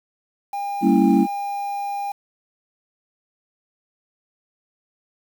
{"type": "tone", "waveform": "triangle", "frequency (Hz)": 805, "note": "G5", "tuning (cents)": 46, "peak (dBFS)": -22, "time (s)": [0.53, 2.12], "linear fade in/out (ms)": 5}
{"type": "chord", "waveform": "sine", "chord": "G diminished seventh", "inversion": "none", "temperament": "equal with one note detuned", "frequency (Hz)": [196, 229.6, 277.2, 329.6], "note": ["G3", "Bb3", "Db4", "Fb4"], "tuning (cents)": [0, -26, 0, 0], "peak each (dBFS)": -18, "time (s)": [0.81, 1.27], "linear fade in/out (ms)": 50}
{"effects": ["tanh soft clip ceiling -3 dBFS", "7-bit"]}